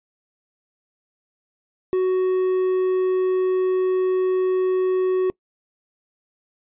triangle tone, 371.5 Hz, F#4, 7 cents sharp, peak -15 dBFS, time 1.93-5.3 s, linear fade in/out 0 ms, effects noise-tail reverb RT60 0.1 s tail -24 dB re dry + resampled to 8000 Hz

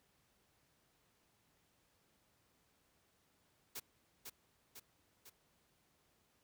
white noise with echo, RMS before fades -45 dBFS, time 3.75-3.8 s, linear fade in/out 10 ms, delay 500 ms, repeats 3, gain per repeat -4 dB, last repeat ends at 5.3 s, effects pink hiss -75 dBFS RMS until 6.43 s + high-pass 60 Hz 12 dB/octave

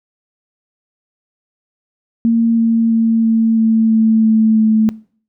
sine tone with pitch steps, 229.6 / 228 / 226.4 / 224.9 / 223.3 / 221.8 / 220.2 / 218.7 Hz, A#3 / A#3 / A3 / A3 / A3 / A3 / A3 / A3, -26 / -38 / +50 / +38 / +26 / +14 / +2 / -10 cents, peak -9 dBFS, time 2.25-4.89 s, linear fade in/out 0 ms, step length 330 ms, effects noise-tail reverb RT60 0.5 s tail -22 dB re dry

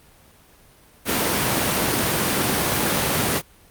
pink high-pass noise, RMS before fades -21 dBFS, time 1.05-3.42 s, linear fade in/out 50 ms, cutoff 120 Hz, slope 12 dB/octave, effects pink hiss -52 dBFS RMS until 3.7 s + Opus 32 kbps

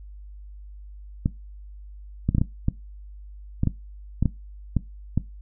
clicks, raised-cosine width 5 ms, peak -8 dBFS, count 12, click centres 1.259 / 2.29 / 2.349 / 2.383 / 2.415 / 2.684 / 3.634 / 3.673 / 4.226 / 4.257 / 4.767 / 5.176 s, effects noise-tail reverb RT60 0.2 s tail -18 dB re dry + added 50 Hz sine -39 dBFS peak until 5.41 s

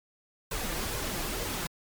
pink noise with flanger, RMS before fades -33 dBFS, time 0.51-1.67 s, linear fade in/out 5 ms, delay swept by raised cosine 1.9 to 5.9 ms, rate 2.2 Hz, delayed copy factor +0.55, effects MP3 96 kbps

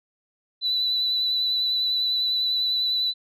sine tone with vibrato, 3979 Hz, B7, 12 cents sharp, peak -20 dBFS, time 0.61-3.14 s, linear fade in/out 50 ms, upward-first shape sine, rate 10 Hz, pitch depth 20 cents each way, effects tanh soft clip ceiling -16 dBFS

